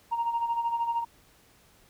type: tone with tremolo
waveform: sine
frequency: 932.3 Hz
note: A#5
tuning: in tune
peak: -22 dBFS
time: 0.11-1.05 s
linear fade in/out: 20 ms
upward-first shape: sine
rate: 13 Hz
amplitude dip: 65%
effects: tanh soft clip ceiling -21 dBFS + pink hiss -60 dBFS RMS until 1.89 s